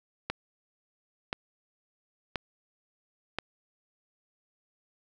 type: click train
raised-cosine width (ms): 0.3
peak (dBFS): -14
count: 4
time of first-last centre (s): 0.3-3.386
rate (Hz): 0.972
effects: none